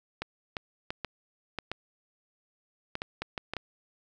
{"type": "clicks", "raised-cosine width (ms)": 0.3, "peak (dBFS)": -17, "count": 12, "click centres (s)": [0.22, 0.568, 0.905, 1.047, 1.587, 1.716, 2.954, 3.019, 3.22, 3.378, 3.536, 3.567], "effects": []}